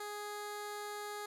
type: tone with low-pass filter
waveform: 15% pulse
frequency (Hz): 415.3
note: G#4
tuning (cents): 0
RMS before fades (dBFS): -43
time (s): 0-1.26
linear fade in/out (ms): 5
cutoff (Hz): 12000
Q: 1.3
effects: none